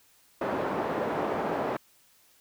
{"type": "band-pass noise", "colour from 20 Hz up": "pink", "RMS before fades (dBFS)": -30, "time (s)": [0.41, 1.77], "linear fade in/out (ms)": 5, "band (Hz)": [320, 970], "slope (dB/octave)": 12, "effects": ["white hiss -62 dBFS RMS until 2.4 s"]}